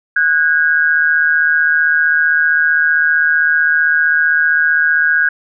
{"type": "tone pair together", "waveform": "sine", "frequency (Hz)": [1474, 1629.5], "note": ["F#6", "G#6"], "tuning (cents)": [-7, -33], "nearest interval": "major second", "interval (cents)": 174, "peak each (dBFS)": [-13, -12], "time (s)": [0.16, 5.29], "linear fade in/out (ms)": 5, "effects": []}